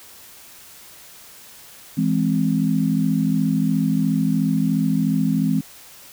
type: chord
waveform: sine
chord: E augmented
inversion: none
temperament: equal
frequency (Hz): 164.81 / 207.7 / 261.6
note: E3 / G#3 / B#3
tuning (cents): 0 / 0 / 0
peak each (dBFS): -21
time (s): 1.97-5.61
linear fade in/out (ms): 10
effects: white hiss -44 dBFS RMS until 6.12 s